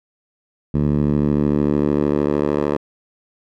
10% pulse tone with band-pass filter sweep, 73.2 Hz, D2, 5 cents flat, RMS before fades -18 dBFS, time 0.74-2.77 s, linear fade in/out 5 ms, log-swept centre 160 to 550 Hz, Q 1.1, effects none

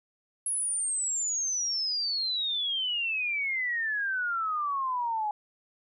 sine exponential sweep, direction down, 10690 to 827 Hz, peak -27 dBFS, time 0.46-5.31 s, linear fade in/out 2 ms, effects none

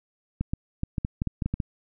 clicks, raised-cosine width 5 ms, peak -14 dBFS, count 11, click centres 0.41 / 0.535 / 0.834 / 0.982 / 1.049 / 1.219 / 1.273 / 1.422 / 1.46 / 1.54 / 1.602 s, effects none

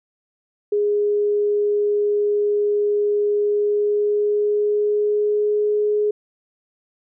sine tone with pitch glide, 413.6 to 419.1 Hz, G#4 to G#4, -7 to +16 cents, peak -16 dBFS, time 0.72-6.11 s, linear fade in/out 5 ms, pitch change +23 cents, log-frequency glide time 3.35-5.68 s, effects none

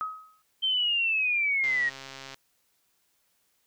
sine tone with exponential decay, 1269 Hz, D#6, 34 cents sharp, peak -26 dBFS, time 0.01-0.42 s, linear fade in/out 0 ms, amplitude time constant 88 ms
sine linear sweep, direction down, 3136 to 1864.7 Hz, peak -23 dBFS, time 0.62-1.9 s, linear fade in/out 20 ms
click train, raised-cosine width 0.2 ms, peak -24 dBFS, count 96, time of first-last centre 1.64-2.344 s, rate 135 Hz
effects white hiss -71 dBFS RMS until 3.66 s

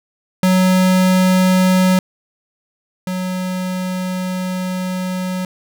square tone pair in turn, 185.2 / 184.2 Hz, F#3 / F#3, +2 / -7 cents, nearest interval unison, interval 9 cents, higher first, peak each -11 / -20 dBFS, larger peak first, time 0.43-1.99 / 3.07-5.45 s, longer second, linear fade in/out 2 ms, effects none

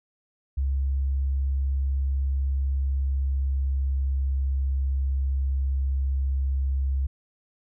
sine tone with pitch glide, 68 to 67.53 Hz, C#2 to C#2, -33 to -45 cents, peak -21 dBFS, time 0.57-7.07 s, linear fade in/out 10 ms, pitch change -12 cents, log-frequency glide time 2.68-4.31 s, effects tanh soft clip ceiling -17 dBFS

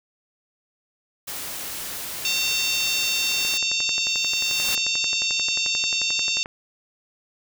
white noise, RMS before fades -32 dBFS, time 1.27-3.58 s, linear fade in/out 10 ms
harmonic tone, 907 Hz, A#5, 48 cents flat, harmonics 3 / 4 / 5 / 6 / 7 / 8, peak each -25 / -27 / -29 / -31 / -32 / -33 dBFS, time 2.25-6.43 s, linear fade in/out 0 ms
click train, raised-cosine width 0.5 ms, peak -20 dBFS, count 35, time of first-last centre 3.45-6.459 s, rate 11.3 Hz
white noise with exponential growth, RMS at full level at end -26 dBFS, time 3.78-4.75 s, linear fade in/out 1 ms, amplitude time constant 210 ms
effects none

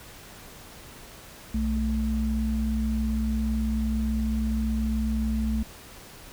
sine tone pair together, 61.74 / 220 Hz, B1 / A3, 0 / 0 cents, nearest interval octave + minor seventh, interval 2200 cents, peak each -26 dBFS, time 1.54-5.63 s, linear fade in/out 5 ms, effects pink hiss -46 dBFS RMS until 6.32 s

